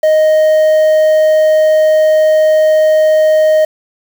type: tone with quantisation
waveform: triangle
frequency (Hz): 622.3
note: D#5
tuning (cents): 0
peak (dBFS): -4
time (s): 0.03-3.65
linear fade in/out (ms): 5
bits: 5
effects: none